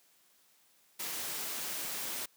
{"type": "noise", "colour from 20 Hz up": "white", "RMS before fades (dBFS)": -38, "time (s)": [0.99, 2.26], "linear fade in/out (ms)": 10, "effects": ["white hiss -67 dBFS RMS until 2.36 s", "high-pass 150 Hz 12 dB/octave"]}